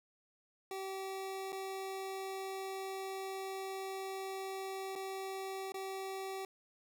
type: tone with dropouts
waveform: 25% pulse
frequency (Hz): 384.5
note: G4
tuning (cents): -33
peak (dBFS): -36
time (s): 0.71-6.45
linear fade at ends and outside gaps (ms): 2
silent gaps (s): 1.522-1.527 / 4.954-4.959 / 5.721-5.742
effects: none